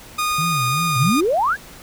sawtooth tone with pitch glide, 1230 to 1222.9 Hz, D#6 to D#6, -20 to -30 cents, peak -15 dBFS, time 0.18-1.21 s, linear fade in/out 10 ms, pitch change -10 cents, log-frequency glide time 0.55-1.09 s
sine tone with vibrato, 144.3 Hz, D3, 30 cents flat, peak -22 dBFS, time 0.38-1.1 s, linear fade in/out 5 ms, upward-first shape sine, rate 2.7 Hz, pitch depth 290 cents each way
sine exponential sweep, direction up, 103.83 to 1760 Hz, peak -15 dBFS, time 0.95-1.57 s, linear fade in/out 50 ms
effects pink hiss -41 dBFS RMS until 1.82 s

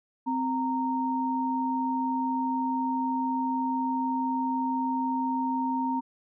sine tone pair together, 259.8 / 926 Hz, C4 / A#5, -12 / -12 cents, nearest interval octave + minor seventh, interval 2200 cents, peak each -28 dBFS, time 0.26-6.01 s, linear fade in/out 20 ms, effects none

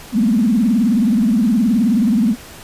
sine tone with vibrato, 224.7 Hz, A3, 37 cents sharp, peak -11 dBFS, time 0.12-2.36 s, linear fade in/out 50 ms, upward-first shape triangle, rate 19 Hz, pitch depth 260 cents each way, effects pink hiss -37 dBFS RMS until 2.63 s + resampled to 32000 Hz

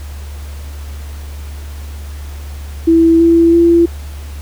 sine tone with pitch steps, 329.6 / 334.2 / 338.9 Hz, E4 / E4 / E4, 0 / +24 / +48 cents, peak -5 dBFS, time 2.87-3.86 s, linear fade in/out 10 ms, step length 330 ms, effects added 72 Hz sine -24 dBFS peak until 4.41 s + pink hiss -38 dBFS RMS until 4.41 s

